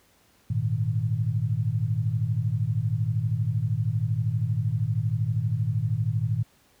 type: chord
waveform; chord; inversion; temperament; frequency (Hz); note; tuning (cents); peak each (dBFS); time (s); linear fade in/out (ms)
sine; Ab suspended second; none; equal; 103.83 / 116.54 / 155.56; Ab2 / Bb2 / Eb3; 0 / 0 / 0; -27 / -25 / -30; 0.5-6.43; 5
effects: pink hiss -61 dBFS RMS until 6.8 s + high-pass 60 Hz 12 dB/octave